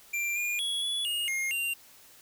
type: tone with pitch steps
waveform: square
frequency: 2367 / 2421 / 3352 / 3407 / 2855 / 2135 / 2776 Hz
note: D7 / D#7 / G#7 / G#7 / F7 / C7 / F7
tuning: +13 / -48 / +15 / +44 / +37 / +34 / -11 cents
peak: -29 dBFS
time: 0.13-1.74 s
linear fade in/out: 10 ms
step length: 230 ms
effects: white hiss -55 dBFS RMS until 2.21 s